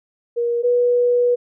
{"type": "tone pair in turn", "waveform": "sine", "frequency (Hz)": [473.7, 487], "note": ["A#4", "B4"], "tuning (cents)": [28, -24], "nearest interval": "unison", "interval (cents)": 48, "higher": "second", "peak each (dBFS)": [-17, -13], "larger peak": "second", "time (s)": [[0.36, 0.63], [0.63, 1.36]], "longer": "second", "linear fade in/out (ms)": 20, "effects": []}